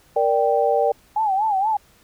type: chord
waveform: sine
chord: G minor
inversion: first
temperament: equal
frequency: 466.2 / 587.3 / 784 Hz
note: Bb4 / D5 / G5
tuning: 0 / 0 / 0 cents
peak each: -20 dBFS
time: 0.16-0.92 s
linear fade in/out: 5 ms
type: tone with vibrato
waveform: sine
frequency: 820 Hz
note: G#5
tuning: 22 cents flat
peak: -17 dBFS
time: 1.16-1.77 s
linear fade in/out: 5 ms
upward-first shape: sine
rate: 4.2 Hz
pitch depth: 140 cents each way
effects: pink hiss -55 dBFS RMS until 2.03 s